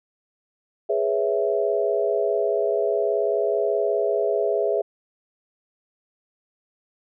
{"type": "chord", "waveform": "sine", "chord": "C# minor seventh", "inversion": "second", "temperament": "equal", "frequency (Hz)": [415.3, 493.9, 554.4, 659.3], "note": ["G#4", "B4", "C#5", "E5"], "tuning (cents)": [0, 0, 0, 0], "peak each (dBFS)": [-23, -28, -27, -24], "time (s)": [0.89, 4.82], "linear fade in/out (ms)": 10, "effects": []}